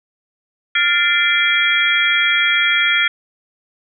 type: tone cluster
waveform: sine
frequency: 1401 / 1775 / 2067 / 2346 / 3296 Hz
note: F6 / A6 / C7 / D7 / G#7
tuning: +5 / +15 / -22 / -2 / -14 cents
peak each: -19 dBFS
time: 0.75-3.08 s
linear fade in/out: 5 ms
effects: none